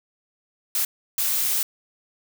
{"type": "noise bursts at uneven times", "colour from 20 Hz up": "blue", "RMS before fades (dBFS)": -23, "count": 2, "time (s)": [[0.75, 0.85], [1.18, 1.63]], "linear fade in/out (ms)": 2, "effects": []}